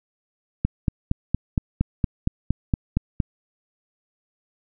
click train, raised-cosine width 5 ms, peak -7 dBFS, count 12, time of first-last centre 0.65-3.202 s, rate 4.31 Hz, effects none

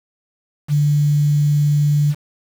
sine tone with quantisation, 146.83 Hz, D3, in tune, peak -12 dBFS, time 0.68-2.15 s, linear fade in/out 50 ms, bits 6, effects none

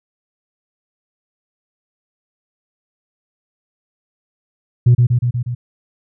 sine tone with echo, 121.7 Hz, B2, 25 cents flat, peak -4 dBFS, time 4.86-4.95 s, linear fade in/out 10 ms, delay 120 ms, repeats 5, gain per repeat -3 dB, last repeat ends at 5.55 s, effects tanh soft clip ceiling -4 dBFS

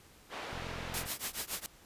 pink band-pass noise, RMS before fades -43 dBFS, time 0.29-1.09 s, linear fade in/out 50 ms, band 400 to 3400 Hz, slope 12 dB/octave
click train, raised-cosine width 5 ms, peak -33 dBFS, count 24, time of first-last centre 0.53-1.06 s, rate 43.4 Hz
white noise with tremolo, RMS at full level -34 dBFS, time 0.94-1.66 s, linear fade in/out 0 ms, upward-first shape triangle, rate 7.1 Hz, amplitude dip 100%
effects pink hiss -59 dBFS RMS until 1.85 s + resampled to 32000 Hz

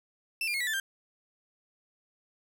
35% pulse tone with pitch steps, 2664 / 2401 / 2164 / 1950.2 / 1757.6 / 1584 Hz, E7 / D7 / C#7 / B6 / A6 / G6, +18 / +38 / -42 / -22 / -2 / +18 cents, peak -27 dBFS, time 0.41-0.8 s, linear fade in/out 2 ms, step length 65 ms, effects none

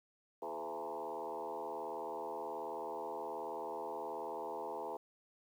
sine tone with frequency modulation, 670 Hz, E5, 28 cents sharp, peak -39 dBFS, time 0.42-4.97 s, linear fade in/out 5 ms, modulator 78.7 Hz, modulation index 3.9, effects 11-bit

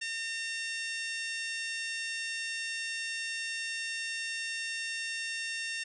harmonic tone, 910 Hz, A#5, 42 cents flat, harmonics 2 / 3 / 4 / 5 / 6 / 7 / 8 / 9 / 10, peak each -38 / -38 / -44 / -49 / -42 / -50 / -52 / -51 / -50 dBFS, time 0.01-5.84 s, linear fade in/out 10 ms, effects none

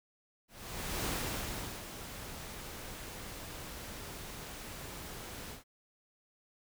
pink noise with ADSR envelope, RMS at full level -35 dBFS, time 0.48-5.64 s, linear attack 580 ms, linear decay 760 ms, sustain -10 dB, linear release 130 ms, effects none

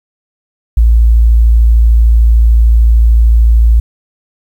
sine tone, 56.7 Hz, A#1, 47 cents flat, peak -3 dBFS, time 0.77-3.8 s, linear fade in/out 5 ms, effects 7-bit

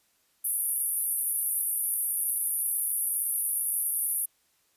pink band-pass noise, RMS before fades -29 dBFS, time 0.44-4.26 s, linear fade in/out 10 ms, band 9600 to 13000 Hz, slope 96 dB/octave, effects white hiss -69 dBFS RMS until 4.76 s + resampled to 32000 Hz

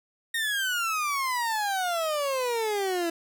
30% pulse exponential sweep, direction down, 1864.7 to 330.6 Hz, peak -23 dBFS, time 0.34-3.1 s, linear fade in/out 5 ms, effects none

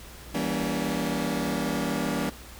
sawtooth chord, E diminished seventh, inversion none, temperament just, 164.81 / 197.78 / 237.3 / 284.8 Hz, E3 / G3 / Bb3 / Db4, 0 / +16 / +31 / +47 cents, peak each -29 / -28 / -27 / -27 dBFS, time 0.34-2.3 s, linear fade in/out 10 ms, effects added 60 Hz sine -46 dBFS peak until 2.59 s + pink hiss -46 dBFS RMS until 2.59 s

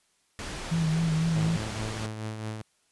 pink low-pass noise, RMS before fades -37 dBFS, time 0.39-2.06 s, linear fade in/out 0 ms, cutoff 7900 Hz, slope 12 dB/octave
sine tone with vibrato, 161.9 Hz, E3, 31 cents flat, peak -23 dBFS, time 0.71-1.57 s, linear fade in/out 10 ms, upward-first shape sine, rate 4 Hz, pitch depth 47 cents each way
sawtooth tone with tremolo, 109 Hz, A2, 16 cents flat, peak -27 dBFS, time 1.36-2.62 s, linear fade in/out 5 ms, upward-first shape triangle, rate 4.7 Hz, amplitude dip 50%
effects white hiss -69 dBFS RMS until 2.91 s + resampled to 24000 Hz

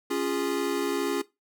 square chord, Db major, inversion none, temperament equal with one note detuned, 277.2 / 349.2 / 411.2 Hz, Db4 / F4 / Ab4, 0 / 0 / -17 cents, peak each -31 dBFS, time 0.1-1.22 s, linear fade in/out 10 ms, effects noise-tail reverb RT60 0.2 s tail -18 dB re dry

